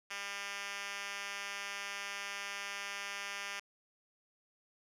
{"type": "tone with band-pass filter", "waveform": "5% pulse", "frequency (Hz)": 200, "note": "G3", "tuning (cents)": 35, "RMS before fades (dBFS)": -42, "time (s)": [0.1, 3.6], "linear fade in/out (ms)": 10, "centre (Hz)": 3400, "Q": 0.97, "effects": []}